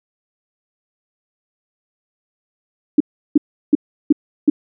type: tone bursts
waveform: sine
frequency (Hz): 294.4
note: D4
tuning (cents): +4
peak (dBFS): -6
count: 5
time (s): 2.98-4.5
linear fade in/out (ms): 5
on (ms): 24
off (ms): 350
effects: none